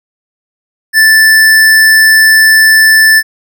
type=tone; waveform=square; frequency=1760 Hz; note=A6; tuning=in tune; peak=-3 dBFS; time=0.93-3.23 s; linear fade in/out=50 ms; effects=none